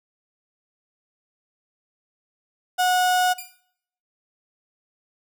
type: tone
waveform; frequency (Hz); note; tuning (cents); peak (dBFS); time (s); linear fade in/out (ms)
35% pulse; 730; F#5; -24; -16; 2.78-3.34; 20
type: tone with exponential decay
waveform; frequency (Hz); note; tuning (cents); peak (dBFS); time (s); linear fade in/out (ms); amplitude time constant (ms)
5% pulse; 2396; D7; +34; -21; 3.38-3.61; 5; 50
effects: noise-tail reverb RT60 0.7 s tail -22 dB re dry